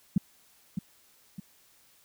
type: tone with echo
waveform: sine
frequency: 187.4 Hz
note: F#3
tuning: 22 cents sharp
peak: -18 dBFS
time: 0.16-0.18 s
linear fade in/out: 5 ms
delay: 610 ms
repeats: 2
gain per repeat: -8 dB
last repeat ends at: 1.4 s
effects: white hiss -62 dBFS RMS until 2.04 s